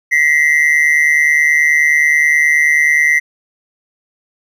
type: ring-modulated tone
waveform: triangle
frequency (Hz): 1995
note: B6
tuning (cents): +17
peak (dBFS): -4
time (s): 0.11-3.2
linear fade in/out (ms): 20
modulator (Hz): 74.7
effects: none